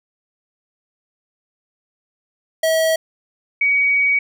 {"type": "tone pair in turn", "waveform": ["square", "sine"], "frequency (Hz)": [644, 2258], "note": ["E5", "C#7"], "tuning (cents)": [-41, 31], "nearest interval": "octave + minor seventh", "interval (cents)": 2172, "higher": "second", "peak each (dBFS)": [-15, -13], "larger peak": "second", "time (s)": [[2.63, 2.96], [3.61, 4.19]], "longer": "second", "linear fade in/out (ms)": 5, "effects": []}